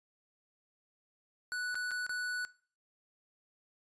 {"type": "tone with dropouts", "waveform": "square", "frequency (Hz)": 1480, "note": "F#6", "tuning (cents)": 0, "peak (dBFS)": -35, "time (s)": [1.52, 2.45], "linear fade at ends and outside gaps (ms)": 0, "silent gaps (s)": [[1.745, 1.754], [1.909, 1.915], [2.065, 2.094]], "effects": ["noise-tail reverb RT60 0.4 s tail -19 dB re dry", "resampled to 22050 Hz"]}